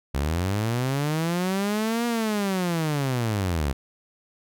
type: linear two-way sweep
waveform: sawtooth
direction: up then down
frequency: 64.7 to 239.3 to 64.7 Hz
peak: -19 dBFS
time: 0.14-3.73 s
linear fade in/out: 10 ms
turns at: 2.06 s
effects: none